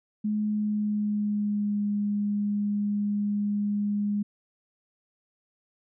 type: tone with pitch glide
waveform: sine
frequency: 211.4 to 205.6 Hz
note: G#3 to G#3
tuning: +31 to -17 cents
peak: -24 dBFS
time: 0.24-4.23 s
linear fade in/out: 10 ms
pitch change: -48 cents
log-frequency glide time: 0.43-1.84 s
effects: none